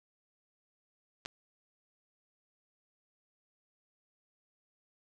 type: clicks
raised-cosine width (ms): 0.2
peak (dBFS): -28 / -20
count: 2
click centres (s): 1.252 / 1.259
effects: none